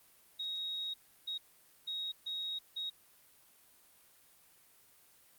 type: tone bursts at uneven times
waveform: sine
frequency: 3774 Hz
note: A#7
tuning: 21 cents sharp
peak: -36 dBFS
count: 5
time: 0.39-0.94 / 1.27-1.38 / 1.87-2.12 / 2.26-2.59 / 2.76-2.9 s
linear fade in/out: 10 ms
effects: white hiss -64 dBFS RMS until 5.38 s + Opus 32 kbps